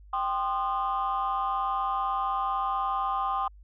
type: chord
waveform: sine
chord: C minor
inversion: second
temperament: equal with one note detuned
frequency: 784 / 1046.5 / 1222.4 Hz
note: G5 / C6 / Eb6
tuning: 0 / 0 / -31 cents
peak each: -29 dBFS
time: 0.13-3.48 s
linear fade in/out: 5 ms
effects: tanh soft clip ceiling -20 dBFS + added 50 Hz sine -48 dBFS peak until 3.63 s